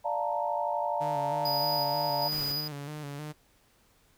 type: chord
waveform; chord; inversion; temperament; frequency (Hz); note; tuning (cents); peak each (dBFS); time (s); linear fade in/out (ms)
sine; Bb major seventh; first; equal; 587.3 / 698.5 / 880 / 932.3; D5 / F5 / A5 / Bb5; 0 / 0 / 0 / 0; -33; 0.04-2.29; 20
type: tone with vibrato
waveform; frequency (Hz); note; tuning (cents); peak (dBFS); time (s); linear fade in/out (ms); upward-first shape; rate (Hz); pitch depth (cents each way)
sawtooth; 146.83; D3; 0; -33; 1-3.33; 20; square; 3.2; 52
type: tone with tremolo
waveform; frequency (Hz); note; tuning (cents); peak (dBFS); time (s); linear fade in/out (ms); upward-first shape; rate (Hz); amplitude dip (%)
square; 4934; D#8; -15; -30; 1.45-2.68; 5; square; 1.3; 40
type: noise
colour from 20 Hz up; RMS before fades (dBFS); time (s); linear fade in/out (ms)
pink; -43; 2.32-2.52; 2
effects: pink hiss -65 dBFS RMS until 4.17 s